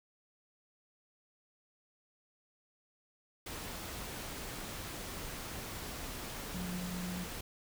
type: tone in noise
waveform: sine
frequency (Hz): 180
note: F#3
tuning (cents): -47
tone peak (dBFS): -38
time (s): 6.54-7.24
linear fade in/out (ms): 5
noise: pink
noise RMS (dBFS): -43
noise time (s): 3.46-7.41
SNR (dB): +2
effects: none